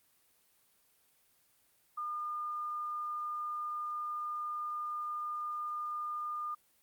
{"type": "tone", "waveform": "sine", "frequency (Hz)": 1211, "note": "D#6", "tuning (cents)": -47, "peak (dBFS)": -35, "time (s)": [1.97, 6.55], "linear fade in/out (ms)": 10, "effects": ["white hiss -70 dBFS RMS until 6.82 s", "Opus 32 kbps"]}